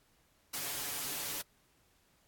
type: noise with comb filter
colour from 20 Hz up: white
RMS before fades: -38 dBFS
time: 0.53-1.42 s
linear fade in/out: 10 ms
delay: 7 ms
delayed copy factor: +0.75
effects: pink hiss -70 dBFS RMS until 2.27 s + AAC 64 kbps